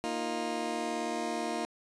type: chord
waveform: 20% pulse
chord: Bb suspended fourth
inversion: none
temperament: just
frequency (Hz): 233.1 / 310.8 / 349.6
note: Bb3 / Eb4 / F4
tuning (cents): 0 / -2 / +2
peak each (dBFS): -32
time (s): 0.04-1.65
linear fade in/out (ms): 0
effects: resampled to 22050 Hz